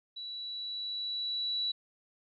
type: tone with level ramp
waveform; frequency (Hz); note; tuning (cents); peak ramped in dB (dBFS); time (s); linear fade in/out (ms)
sine; 3933; B7; -8; -39 to -29; 0.16-1.72; 10
effects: none